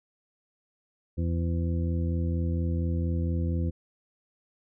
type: harmonic tone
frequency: 84.3 Hz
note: E2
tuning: 39 cents sharp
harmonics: 1 / 2 / 3 / 4 / 6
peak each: -26 / -32 / -36 / -38 / -42 dBFS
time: 1.17-3.71 s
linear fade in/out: 20 ms
effects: none